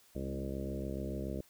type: harmonic tone with a mistuned harmonic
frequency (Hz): 67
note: C2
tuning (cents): +42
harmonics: 1 / 2 / 3 / 4 / 5 / 6 / 7 / 8 / 9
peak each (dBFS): -41 / -44 / -42 / -46 / -44 / -47 / -48 / -49 / -47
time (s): 0.15-1.41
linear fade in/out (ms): 5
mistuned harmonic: 3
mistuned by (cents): +22
effects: white hiss -64 dBFS RMS until 1.49 s